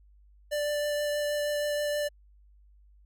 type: tone with vibrato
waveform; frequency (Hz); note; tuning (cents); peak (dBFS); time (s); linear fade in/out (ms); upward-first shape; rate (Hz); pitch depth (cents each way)
square; 589; D5; +5; -28; 0.51-2.09; 20; triangle; 6.3; 11
effects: added 50 Hz sine -55 dBFS peak until 3.05 s